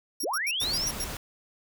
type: tone bursts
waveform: 20% pulse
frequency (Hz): 5588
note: F8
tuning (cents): 0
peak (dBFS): -24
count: 7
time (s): 0.2-1.044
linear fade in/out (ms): 5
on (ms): 46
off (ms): 87
type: linear sweep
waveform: sine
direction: up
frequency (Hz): 229.8 to 5950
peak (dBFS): -27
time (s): 0.23-0.89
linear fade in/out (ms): 10
type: noise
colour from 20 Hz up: pink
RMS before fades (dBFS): -36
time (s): 0.61-1.17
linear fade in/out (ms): 2
effects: none